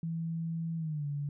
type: tone with pitch glide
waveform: sine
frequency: 164.7 to 144.21 Hz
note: E3 to D3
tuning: -1 to -31 cents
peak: -32 dBFS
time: 0.03-1.29 s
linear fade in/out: 2 ms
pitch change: -230 cents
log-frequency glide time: 0.77-1.06 s
effects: none

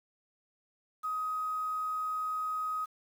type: tone with quantisation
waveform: sine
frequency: 1259 Hz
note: D#6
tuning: 20 cents sharp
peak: -31 dBFS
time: 1.03-2.86 s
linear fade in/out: 20 ms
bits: 9
effects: none

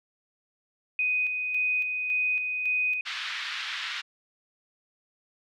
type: tone with tremolo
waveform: sine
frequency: 2497 Hz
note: D#7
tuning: 6 cents sharp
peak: -23 dBFS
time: 0.99-3.01 s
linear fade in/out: 2 ms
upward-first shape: square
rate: 1.8 Hz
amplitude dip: 40%
type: band-pass noise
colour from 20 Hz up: white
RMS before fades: -34 dBFS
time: 3.05-4.02 s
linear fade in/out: 20 ms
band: 1300 to 3700 Hz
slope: 24 dB/octave
effects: none

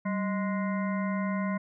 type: harmonic tone with a mistuned harmonic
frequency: 208.1 Hz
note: G#3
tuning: 4 cents sharp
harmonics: 1 / 3 / 5 / 7 / 9 / 10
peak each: -28 / -37 / -37 / -43 / -44 / -43 dBFS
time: 0.05-1.58 s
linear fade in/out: 10 ms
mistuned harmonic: 1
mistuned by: -130 cents
effects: none

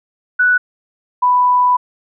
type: tone pair in turn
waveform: sine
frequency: 1480 / 991.2 Hz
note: F#6 / B5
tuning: 0 / +6 cents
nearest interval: perfect fifth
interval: 694 cents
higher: first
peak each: -9 dBFS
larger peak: neither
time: 0.39-0.58 / 1.22-1.77 s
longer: second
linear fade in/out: 10 ms
effects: none

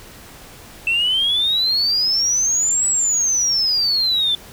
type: exponential two-way sweep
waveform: sine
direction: up then down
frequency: 2652 to 7902 to 3495 Hz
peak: -14 dBFS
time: 0.87-4.35 s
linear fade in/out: 2 ms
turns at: 2.87 s
effects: tanh soft clip ceiling -11 dBFS + pink hiss -41 dBFS RMS until 4.52 s

